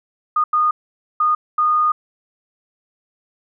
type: tone bursts at uneven times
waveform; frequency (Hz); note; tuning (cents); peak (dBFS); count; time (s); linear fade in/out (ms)
sine; 1228; D#6; -23; -13; 4; 0.36-0.44 / 0.53-0.71 / 1.2-1.35 / 1.58-1.92; 5
effects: none